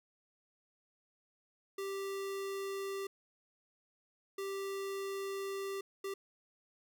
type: tone bursts at uneven times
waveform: square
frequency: 392 Hz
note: G4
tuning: in tune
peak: -38 dBFS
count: 3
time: 1.78-3.07 / 4.38-5.81 / 6.04-6.14 s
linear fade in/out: 5 ms
effects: none